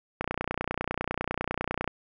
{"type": "click train", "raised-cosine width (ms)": 0.5, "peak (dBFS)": -13, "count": 51, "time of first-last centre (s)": [0.21, 1.877], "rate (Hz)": 30, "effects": []}